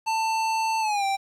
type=tone with pitch glide; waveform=square; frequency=890 to 783.8 Hz; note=A5 to G5; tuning=+20 to 0 cents; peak=-23 dBFS; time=0.06-1.17 s; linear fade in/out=20 ms; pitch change=-220 cents; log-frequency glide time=0.8-1.05 s; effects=low-pass 8000 Hz 12 dB/octave + 9-bit